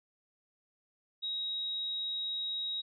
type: tone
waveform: sine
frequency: 3804 Hz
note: A#7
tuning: 34 cents sharp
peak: -33 dBFS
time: 1.22-2.82 s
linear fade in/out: 20 ms
effects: none